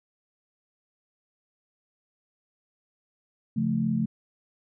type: chord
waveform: sine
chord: Db augmented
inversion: none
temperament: equal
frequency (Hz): 138.59 / 174.61 / 220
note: Db3 / F3 / A3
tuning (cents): 0 / 0 / 0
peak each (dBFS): -30 / -29 / -25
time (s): 3.56-4.06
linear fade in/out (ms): 10
effects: none